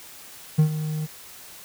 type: tone with ADSR envelope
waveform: triangle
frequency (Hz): 154.5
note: D#3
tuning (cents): -12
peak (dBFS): -10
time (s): 0.58-1.07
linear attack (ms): 13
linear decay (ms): 94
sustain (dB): -13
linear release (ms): 27
effects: white hiss -44 dBFS RMS until 1.64 s